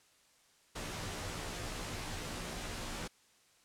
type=noise with comb filter; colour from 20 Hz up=pink; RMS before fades=-41 dBFS; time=0.75-3.08 s; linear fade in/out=10 ms; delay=15 ms; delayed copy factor=-1; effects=white hiss -67 dBFS RMS until 3.64 s + low-pass 9000 Hz 12 dB/octave